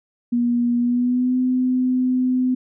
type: tone with pitch glide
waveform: sine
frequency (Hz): 240 to 254.1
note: B3 to B3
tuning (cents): -49 to +49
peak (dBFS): -16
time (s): 0.32-2.55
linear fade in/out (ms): 10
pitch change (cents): +98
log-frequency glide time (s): 0.78-1.37
effects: none